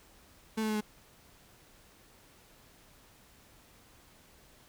35% pulse tone with pitch steps, 220 / 217.2 / 214.5 / 211.8 Hz, A3 / A3 / A3 / G#3, 0 / -22 / -44 / +34 cents, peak -28 dBFS, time 0.57-0.81 s, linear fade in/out 10 ms, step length 60 ms, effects pink hiss -60 dBFS RMS until 4.68 s

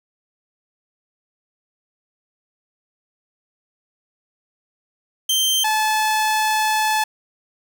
sawtooth tone pair in turn, 3136 / 864.9 Hz, G7 / A5, 0 / -30 cents, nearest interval octave + minor seventh, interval 2230 cents, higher first, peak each -13 dBFS, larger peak neither, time 5.29-5.64 / 5.64-7.04 s, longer second, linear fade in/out 5 ms, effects none

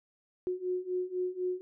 sine beating tone pair, 362.2 / 366.2 Hz, F#4 / F#4, -37 / -18 cents, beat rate 4 Hz, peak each -35 / -33 dBFS, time 0.47-1.61 s, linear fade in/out 0 ms, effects none

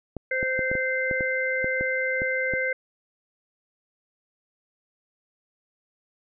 clicks, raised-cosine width 2 ms, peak -18 dBFS, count 11, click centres 0.167 / 0.429 / 0.592 / 0.715 / 0.753 / 1.112 / 1.208 / 1.644 / 1.81 / 2.219 / 2.537 s
harmonic tone, 519 Hz, C5, 14 cents flat, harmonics 1 / 3 / 4, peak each -28 / -28 / -27 dBFS, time 0.31-2.73 s, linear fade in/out 5 ms
effects none

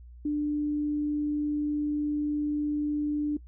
sine tone, 296.1 Hz, D4, 14 cents sharp, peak -25 dBFS, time 0.25-3.37 s, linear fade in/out 5 ms, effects noise-tail reverb RT60 0.1 s tail -21 dB re dry + added 60 Hz sine -45 dBFS peak until 3.47 s

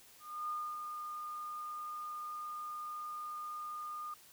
sine tone with ADSR envelope, 1218 Hz, D#6, 37 cents flat, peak -35 dBFS, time 0.19-4.14 s, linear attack 300 ms, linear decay 280 ms, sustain -5 dB, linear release 4 ms, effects white hiss -60 dBFS RMS until 4.32 s

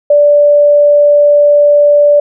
sine tone, 584 Hz, D5, 10 cents flat, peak -3 dBFS, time 0.1-2.2 s, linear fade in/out 5 ms, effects none

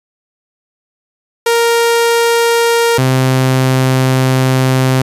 sawtooth tone pair in turn, 466.2 / 130.48 Hz, A#4 / C3, 0 / -4 cents, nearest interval octave + minor seventh, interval 2204 cents, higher first, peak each -5 dBFS, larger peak neither, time 1.46-2.98 / 2.98-5.02 s, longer second, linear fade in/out 5 ms, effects resampled to 32000 Hz

